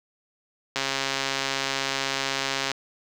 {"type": "click train", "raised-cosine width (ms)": 0.2, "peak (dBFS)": -8, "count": 267, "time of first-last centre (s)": [0.76, 2.716], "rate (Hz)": 136, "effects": ["high-pass 150 Hz 12 dB/octave", "7-bit"]}